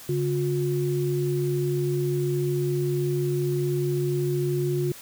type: tone pair together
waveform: sine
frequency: 141.9 / 357.6 Hz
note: C#3 / F4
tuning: +41 / +41 cents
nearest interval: octave + major third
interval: 1600 cents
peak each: -25 dBFS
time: 0.09-4.92 s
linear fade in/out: 2 ms
effects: white hiss -44 dBFS RMS until 5.01 s